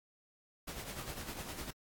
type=noise with tremolo; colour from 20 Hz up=pink; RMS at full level=-42 dBFS; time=0.67-1.71 s; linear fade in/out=10 ms; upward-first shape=sine; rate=9.9 Hz; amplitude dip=55%; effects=AAC 64 kbps